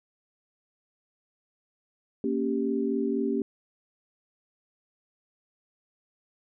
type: chord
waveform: sine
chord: G diminished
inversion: first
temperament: equal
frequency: 233.1 / 277.2 / 392 Hz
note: Bb3 / Db4 / G4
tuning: 0 / 0 / 0 cents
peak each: -29 dBFS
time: 2.24-3.42 s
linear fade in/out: 2 ms
effects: none